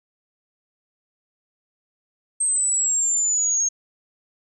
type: exponential sweep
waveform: sine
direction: down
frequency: 8372 to 6470 Hz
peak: -18 dBFS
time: 2.4-3.69 s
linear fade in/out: 10 ms
effects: none